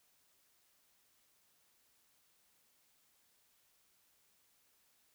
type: silence
effects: white hiss -73 dBFS RMS until 5.14 s